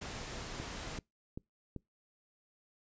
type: noise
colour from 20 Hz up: pink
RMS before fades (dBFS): -43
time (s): 0.01-0.99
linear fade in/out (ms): 10
type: click train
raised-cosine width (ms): 3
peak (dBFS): -28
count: 4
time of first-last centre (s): 0.6-1.763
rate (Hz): 2.58
effects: noise-tail reverb RT60 0.2 s tail -26 dB re dry + resampled to 16000 Hz